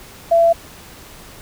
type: tone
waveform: sine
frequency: 672 Hz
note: E5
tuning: 33 cents sharp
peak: -9 dBFS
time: 0.31-0.53 s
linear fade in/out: 10 ms
effects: pink hiss -40 dBFS RMS until 1.41 s